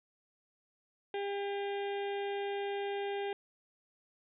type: harmonic tone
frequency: 401 Hz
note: G4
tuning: 39 cents sharp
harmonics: 1 / 2 / 4 / 5 / 6 / 7 / 8 / 9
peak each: -35 / -40 / -48 / -50 / -51 / -53 / -52 / -56 dBFS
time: 1.14-3.33 s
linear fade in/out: 2 ms
effects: none